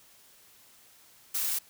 blue noise, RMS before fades -30 dBFS, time 1.34-1.59 s, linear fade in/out 10 ms, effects white hiss -58 dBFS RMS until 1.69 s

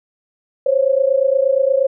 sine tone pair together, 524.5 / 553 Hz, C5 / C#5, +4 / -4 cents, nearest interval minor second, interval 92 cents, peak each -15 dBFS, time 0.66-1.87 s, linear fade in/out 5 ms, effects none

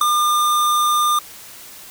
square tone with ADSR envelope, 1203 Hz, D6, 41 cents sharp, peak -9 dBFS, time 0.01-1.19 s, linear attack 5 ms, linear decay 3 ms, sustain -6 dB, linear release 4 ms, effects white hiss -39 dBFS RMS until 1.9 s

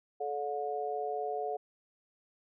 harmonic tone, 144.3 Hz, D3, 30 cents flat, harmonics 3 / 4 / 5, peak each -36 / -41 / -35 dBFS, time 0.2-1.57 s, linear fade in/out 10 ms, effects none

